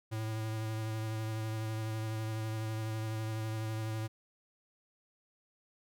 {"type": "tone with vibrato", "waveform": "square", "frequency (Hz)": 110, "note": "A2", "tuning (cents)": 0, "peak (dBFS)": -35, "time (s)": [0.11, 4.08], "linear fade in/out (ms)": 20, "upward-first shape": "sine", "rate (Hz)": 12, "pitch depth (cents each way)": 18, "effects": []}